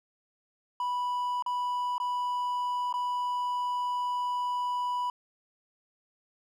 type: tone with dropouts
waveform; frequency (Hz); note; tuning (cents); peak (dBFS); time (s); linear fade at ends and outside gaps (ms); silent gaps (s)
triangle; 985; B5; -5; -26; 0.8-5.1; 2; 1.424-1.462 / 1.981-2 / 2.927-2.939
effects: none